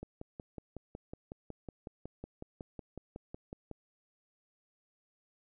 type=click train; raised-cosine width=2 ms; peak=-29 dBFS; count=21; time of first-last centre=0.03-3.713 s; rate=5.43 Hz; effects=none